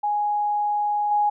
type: tone with level steps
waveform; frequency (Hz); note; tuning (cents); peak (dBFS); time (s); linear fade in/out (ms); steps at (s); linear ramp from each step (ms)
sine; 830.6; G#5; 0; -20 / -17; 0.03-1.3; 10; 1.11; 5
effects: none